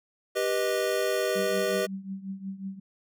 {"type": "chord", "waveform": "square", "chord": "G augmented", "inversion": "none", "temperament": "equal with one note detuned", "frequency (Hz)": [392, 489.9, 622.3], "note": ["G4", "B4", "D#5"], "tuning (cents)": [0, -14, 0], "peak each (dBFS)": -30, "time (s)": [0.35, 1.87], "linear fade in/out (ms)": 20}
{"type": "tone with tremolo", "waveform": "sine", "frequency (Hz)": 193.3, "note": "G3", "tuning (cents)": -24, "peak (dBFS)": -30, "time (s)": [1.35, 2.8], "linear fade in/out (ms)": 10, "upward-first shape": "triangle", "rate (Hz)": 5.5, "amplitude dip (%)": 85}
{"effects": []}